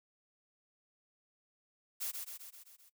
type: noise with echo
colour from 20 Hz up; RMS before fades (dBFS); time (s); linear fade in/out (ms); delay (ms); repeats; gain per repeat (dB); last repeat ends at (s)
blue; -38; 2-2.12; 20; 130; 6; -4; 2.9
effects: noise-tail reverb RT60 0.1 s tail -18 dB re dry